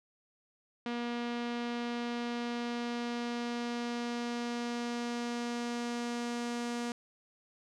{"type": "tone with low-pass filter sweep", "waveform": "sawtooth", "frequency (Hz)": 238.6, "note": "A#3", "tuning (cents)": 41, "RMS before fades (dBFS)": -36, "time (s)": [0.86, 6.92], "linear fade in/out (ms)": 2, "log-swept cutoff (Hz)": [3600, 7400], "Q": 1.2, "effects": []}